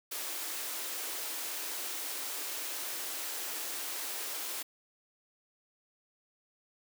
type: high-pass noise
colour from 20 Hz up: white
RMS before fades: -38 dBFS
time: 0.11-4.63 s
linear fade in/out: 10 ms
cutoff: 270 Hz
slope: 96 dB/octave
effects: none